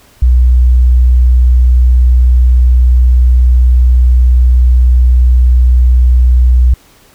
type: tone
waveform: sine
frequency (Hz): 61.74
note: B1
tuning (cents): 0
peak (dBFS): -3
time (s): 0.22-6.74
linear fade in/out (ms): 5
effects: pink hiss -44 dBFS RMS until 7.14 s